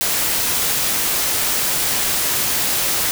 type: noise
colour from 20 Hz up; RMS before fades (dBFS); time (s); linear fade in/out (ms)
white; -19; 0.01-3.11; 0
effects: none